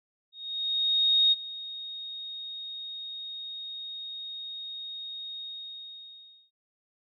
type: tone with ADSR envelope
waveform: sine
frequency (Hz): 3729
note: A#7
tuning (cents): 0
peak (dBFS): -18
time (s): 0.32-6.51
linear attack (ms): 1000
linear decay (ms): 27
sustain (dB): -18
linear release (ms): 1100
effects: none